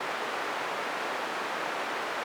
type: band-pass noise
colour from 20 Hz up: white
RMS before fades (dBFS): -33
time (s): 0-2.24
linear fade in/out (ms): 10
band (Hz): 380 to 1500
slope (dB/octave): 12
effects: none